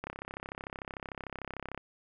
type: click train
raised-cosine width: 0.5 ms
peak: -23 dBFS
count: 59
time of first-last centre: 0.04-1.777 s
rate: 33.4 Hz
effects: none